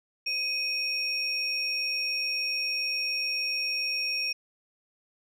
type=tone pair together; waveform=sine; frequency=2510 / 5543 Hz; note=D#7 / F8; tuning=+15 / -14 cents; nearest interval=octave + major second; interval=1371 cents; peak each=-28 dBFS; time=0.26-4.33 s; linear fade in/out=10 ms; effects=tanh soft clip ceiling -23 dBFS